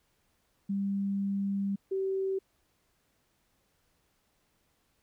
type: tone pair in turn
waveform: sine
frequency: 198 / 384.5 Hz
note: G3 / G4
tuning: +18 / -33 cents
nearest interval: major seventh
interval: 1149 cents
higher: second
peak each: -28 dBFS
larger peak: neither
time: 0.69-1.76 / 1.91-2.39 s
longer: first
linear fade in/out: 10 ms
effects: pink hiss -73 dBFS RMS until 5.02 s